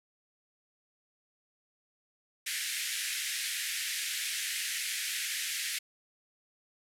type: band-pass noise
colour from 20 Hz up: pink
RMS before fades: -35 dBFS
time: 2.46-5.79 s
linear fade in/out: 10 ms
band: 1700 to 13000 Hz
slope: 48 dB/octave
effects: none